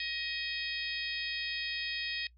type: harmonic tone with a mistuned harmonic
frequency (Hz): 629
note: D#5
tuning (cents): +19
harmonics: 3 / 4 / 5 / 6 / 7 / 8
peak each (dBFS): -40 / -39 / -41 / -43 / -43 / -43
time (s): 0-2.27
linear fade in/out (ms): 2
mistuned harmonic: 5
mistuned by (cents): +49
effects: noise-tail reverb RT60 0.1 s tail -21 dB re dry + added 60 Hz sine -58 dBFS peak until 2.37 s